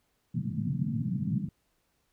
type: band-pass noise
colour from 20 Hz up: white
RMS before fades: -31 dBFS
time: 0.34-1.49 s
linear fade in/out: 5 ms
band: 110 to 220 Hz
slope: 48 dB/octave
effects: pink hiss -74 dBFS RMS until 2.12 s